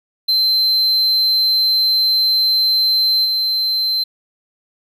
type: tone with level steps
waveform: triangle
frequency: 4100 Hz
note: C8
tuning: 36 cents flat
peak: -11 / -14 dBFS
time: 0.28-4.04 s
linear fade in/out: 10 ms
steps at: 3.24 s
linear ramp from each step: 20 ms
effects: none